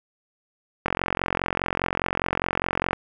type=click train; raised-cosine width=0.5 ms; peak=-7 dBFS; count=94; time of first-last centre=0.86-2.931 s; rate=44.9 Hz; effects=none